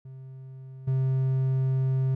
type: tone with level steps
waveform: triangle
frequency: 131.9 Hz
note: C3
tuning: 14 cents sharp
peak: -38 / -20 dBFS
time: 0.05-2.15 s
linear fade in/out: 5 ms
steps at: 0.87 s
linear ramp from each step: 10 ms
effects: none